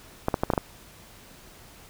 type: clicks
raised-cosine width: 1 ms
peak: -8 dBFS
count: 6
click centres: 0.284 / 0.342 / 0.435 / 0.502 / 0.536 / 0.578 s
effects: pink hiss -50 dBFS RMS until 1.89 s